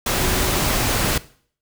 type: tone in noise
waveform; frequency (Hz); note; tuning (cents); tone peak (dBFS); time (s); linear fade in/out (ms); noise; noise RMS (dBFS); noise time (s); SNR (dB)
sine; 370; F#4; 0; -29; 0.09-0.59; 5; pink; -20; 0.06-1.18; -12
effects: noise-tail reverb RT60 0.5 s tail -18 dB re dry